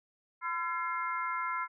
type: harmonic tone with a mistuned harmonic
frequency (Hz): 339.1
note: E4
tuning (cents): +49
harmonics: 3 / 4 / 5 / 6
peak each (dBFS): -35 / -35 / -44 / -39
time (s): 0.41-1.68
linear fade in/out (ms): 50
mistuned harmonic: 6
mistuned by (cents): +71
effects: none